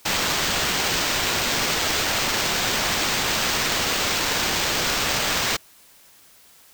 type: noise with sample-and-hold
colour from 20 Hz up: violet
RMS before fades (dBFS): -23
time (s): 0.05-5.57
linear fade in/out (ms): 10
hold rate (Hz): 11025
effects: white hiss -52 dBFS RMS until 6.73 s